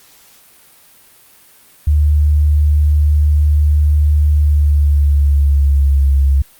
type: tone with pitch glide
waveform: sine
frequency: 74.5 to 68.71 Hz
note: D2 to C#2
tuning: +25 to -15 cents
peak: -8 dBFS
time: 1.87-6.42 s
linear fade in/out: 5 ms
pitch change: -140 cents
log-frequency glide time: 4.32-6.13 s
effects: white hiss -46 dBFS RMS until 6.59 s + Opus 48 kbps